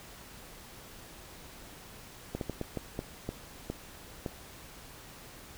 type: slowing click train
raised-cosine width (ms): 2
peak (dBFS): -20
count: 9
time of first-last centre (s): 2.35-4.262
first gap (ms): 62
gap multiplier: 1.37
effects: pink hiss -50 dBFS RMS until 5.57 s